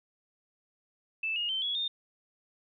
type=tone with pitch steps; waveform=sine; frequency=2637 / 2859 / 3100 / 3361 / 3644 Hz; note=E7 / F7 / G7 / G#7 / A#7; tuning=0 / +40 / -20 / +20 / -40 cents; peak=-29 dBFS; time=1.23-1.88 s; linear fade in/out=5 ms; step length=130 ms; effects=none